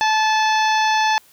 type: harmonic tone with a mistuned harmonic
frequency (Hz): 869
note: A5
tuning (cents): -22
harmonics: 1 / 2 / 3 / 4 / 5 / 6 / 7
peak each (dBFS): -16 / -22 / -26 / -28 / -30 / -32 / -33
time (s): 0.01-1.18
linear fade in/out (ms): 0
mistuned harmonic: 6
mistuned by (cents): +16
effects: white hiss -52 dBFS RMS until 1.32 s